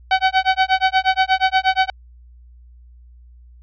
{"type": "tone with tremolo", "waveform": "sawtooth", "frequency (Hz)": 758, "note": "F#5", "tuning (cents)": 42, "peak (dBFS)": -7, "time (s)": [0.11, 1.9], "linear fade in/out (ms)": 2, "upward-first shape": "sine", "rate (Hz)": 8.4, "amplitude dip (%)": 100, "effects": ["added 60 Hz sine -42 dBFS peak until 3.62 s", "resampled to 11025 Hz"]}